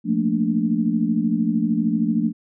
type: chord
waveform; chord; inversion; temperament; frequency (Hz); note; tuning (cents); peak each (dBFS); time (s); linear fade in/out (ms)
sine; Bb major seventh; second; equal; 174.61 / 220 / 233.1 / 293.7; F3 / A3 / Bb3 / D4; 0 / 0 / 0 / 0; -25 / -21 / -23 / -25; 0.04-2.33; 50
effects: none